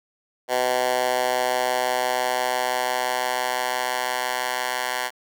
10% pulse tone with high-pass filter sweep, 125.9 Hz, B2, 34 cents sharp, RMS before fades -24 dBFS, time 0.48-5.11 s, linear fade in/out 50 ms, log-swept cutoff 610 to 1100 Hz, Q 1.6, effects none

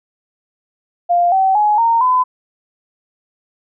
sine tone with pitch steps, 698.5 / 766.1 / 840.3 / 921.7 / 1010.9 Hz, F5 / G5 / G#5 / A#5 / B5, 0 / -40 / +20 / -20 / +40 cents, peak -10 dBFS, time 1.09-2.24 s, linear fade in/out 20 ms, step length 230 ms, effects none

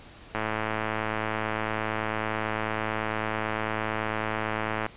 click train, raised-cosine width 0.5 ms, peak -13 dBFS, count 493, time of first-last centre 0.35-4.864 s, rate 109 Hz, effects pink hiss -49 dBFS RMS until 4.96 s + resampled to 8000 Hz

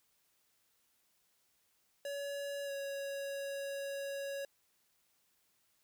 square tone with pitch glide, 565 to 555.9 Hz, C#5 to C#5, +33 to +5 cents, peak -39 dBFS, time 2.05-4.45 s, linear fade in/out 2 ms, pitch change -28 cents, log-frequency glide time 2.65-2.71 s, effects white hiss -75 dBFS RMS until 5.83 s

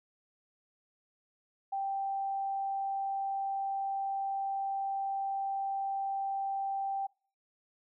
sine tone, 784 Hz, G5, in tune, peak -31 dBFS, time 1.72-7.07 s, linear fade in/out 10 ms, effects noise-tail reverb RT60 0.4 s tail -24 dB re dry

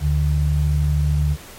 sine tone pair together, 73.42 / 146.83 Hz, D2 / D3, 0 / 0 cents, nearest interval octave, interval 1200 cents, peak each -17 / -19 dBFS, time 0-1.37 s, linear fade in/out 50 ms, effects pink hiss -40 dBFS RMS until 1.58 s + MP3 64 kbps

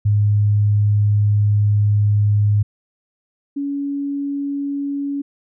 sine tone pair in turn, 103.83 / 281.9 Hz, G#2 / C#4, 0 / +29 cents, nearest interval octave + perfect fourth, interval 1729 cents, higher second, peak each -12 / -20 dBFS, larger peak first, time 0.05-2.63 / 3.56-5.22 s, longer first, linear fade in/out 10 ms, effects none

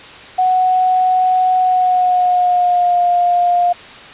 sine tone with pitch glide, 740 to 706.2 Hz, F#5 to F5, 0 to +19 cents, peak -10 dBFS, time 0.38-3.73 s, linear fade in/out 10 ms, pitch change -81 cents, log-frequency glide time 1.58-3.01 s, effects white hiss -35 dBFS RMS until 4.13 s + resampled to 8000 Hz

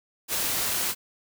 white noise, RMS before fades -27 dBFS, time 0.28-0.95 s, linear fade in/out 50 ms, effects none

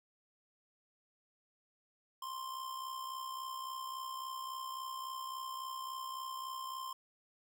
square tone with amplitude modulation, 1049 Hz, C6, 4 cents sharp, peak -39 dBFS, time 2.22-6.93 s, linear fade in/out 5 ms, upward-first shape sine, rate 63.6 Hz, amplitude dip 50%, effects none

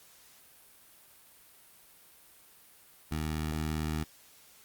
15% pulse tone with notch filter, 77.7 Hz, D#2, 2 cents flat, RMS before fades -33 dBFS, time 3.11-4.04 s, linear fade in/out 10 ms, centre 590 Hz, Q 1.6, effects white hiss -58 dBFS RMS until 4.64 s + Opus 48 kbps

